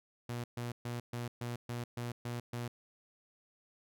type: tone bursts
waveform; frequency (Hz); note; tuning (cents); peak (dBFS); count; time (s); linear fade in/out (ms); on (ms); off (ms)
sawtooth; 119.9; A#2; +49; -33; 9; 0.29-2.68; 5; 150; 130
effects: none